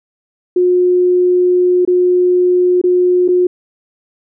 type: tone with dropouts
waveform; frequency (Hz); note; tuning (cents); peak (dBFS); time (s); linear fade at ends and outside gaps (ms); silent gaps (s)
sine; 360; F#4; -47; -8; 0.56-3.47; 5; 1.851-1.875 / 2.815-2.838 / 3.28-3.286
effects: none